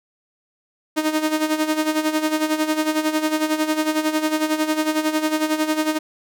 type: tone with tremolo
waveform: sawtooth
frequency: 310 Hz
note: D#4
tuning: 6 cents flat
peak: -12 dBFS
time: 0.96-5.99 s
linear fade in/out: 20 ms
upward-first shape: sine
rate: 11 Hz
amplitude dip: 70%
effects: none